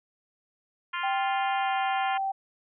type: harmonic tone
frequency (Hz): 349.2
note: F4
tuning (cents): 0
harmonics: 3 / 4 / 5 / 6 / 7 / 8 / 9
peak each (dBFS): -33 / -35 / -37 / -39 / -40 / -41 / -42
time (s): 0.93-2.18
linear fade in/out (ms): 10
type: tone with pitch glide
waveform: sine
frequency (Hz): 784 to 776.8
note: G5 to G5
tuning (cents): 0 to -16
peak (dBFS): -26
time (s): 1.03-2.32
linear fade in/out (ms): 10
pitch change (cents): -16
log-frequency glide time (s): 1.62-1.68
effects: none